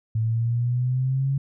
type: exponential sweep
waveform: sine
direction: up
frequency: 110 to 138.6 Hz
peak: -20 dBFS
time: 0.15-1.38 s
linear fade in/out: 5 ms
effects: none